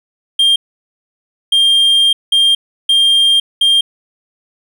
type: tone bursts at uneven times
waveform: triangle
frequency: 3200 Hz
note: G7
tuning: 35 cents sharp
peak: -6 dBFS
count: 5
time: 0.39-0.56 / 1.52-2.13 / 2.32-2.55 / 2.89-3.4 / 3.61-3.81 s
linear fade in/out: 5 ms
effects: none